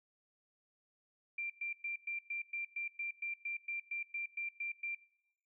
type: tone bursts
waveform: sine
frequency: 2367 Hz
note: D7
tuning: 13 cents sharp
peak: -36 dBFS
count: 16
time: 1.38-4.95 s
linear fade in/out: 5 ms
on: 120 ms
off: 110 ms
effects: noise-tail reverb RT60 0.8 s tail -21 dB re dry